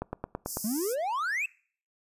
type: click train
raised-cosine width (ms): 1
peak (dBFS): -18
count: 6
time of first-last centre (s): 0.02-0.571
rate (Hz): 9.08
type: high-pass noise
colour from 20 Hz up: white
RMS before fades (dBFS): -35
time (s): 0.45-0.96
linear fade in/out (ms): 50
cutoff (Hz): 4900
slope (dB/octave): 96
type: exponential sweep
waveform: triangle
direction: up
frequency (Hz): 201.2 to 2700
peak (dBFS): -26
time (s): 0.64-1.46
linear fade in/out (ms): 5
effects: noise-tail reverb RT60 0.5 s tail -24 dB re dry + resampled to 32000 Hz